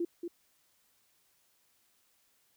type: tone with echo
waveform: sine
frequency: 343.4 Hz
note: F4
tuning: 29 cents flat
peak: -29 dBFS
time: 0-0.05 s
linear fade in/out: 5 ms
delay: 230 ms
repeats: 1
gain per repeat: -6 dB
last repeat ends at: 0.28 s
effects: white hiss -71 dBFS RMS until 2.56 s